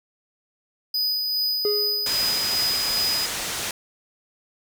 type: tone with tremolo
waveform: square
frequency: 4978 Hz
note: D#8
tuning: in tune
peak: -21 dBFS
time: 0.94-3.26 s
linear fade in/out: 5 ms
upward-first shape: sine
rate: 2.5 Hz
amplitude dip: 30%
type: tone with exponential decay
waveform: triangle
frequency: 415.3 Hz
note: G#4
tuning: in tune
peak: -17 dBFS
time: 1.65-2.39 s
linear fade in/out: 1 ms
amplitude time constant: 160 ms
type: low-pass noise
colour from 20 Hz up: white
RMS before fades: -29 dBFS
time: 2.06-3.71 s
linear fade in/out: 2 ms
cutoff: 8100 Hz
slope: 12 dB/octave
effects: none